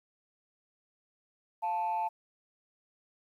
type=tone pair together; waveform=sine; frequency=698.5 / 880.1 Hz; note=F5 / A5; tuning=0 / 0 cents; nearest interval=major third; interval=400 cents; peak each=-34 / -28 dBFS; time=1.62-2.09 s; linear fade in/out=20 ms; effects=tanh soft clip ceiling -26 dBFS + 11-bit